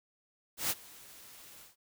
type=noise with ADSR envelope; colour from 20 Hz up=white; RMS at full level=-30 dBFS; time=0.57-1.76 s; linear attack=130 ms; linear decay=41 ms; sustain=-23 dB; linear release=140 ms; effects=none

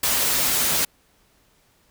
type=noise with comb filter; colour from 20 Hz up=white; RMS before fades=-21 dBFS; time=0.03-0.85 s; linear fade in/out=5 ms; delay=10 ms; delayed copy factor=-0.5; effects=pink hiss -61 dBFS RMS until 1.9 s

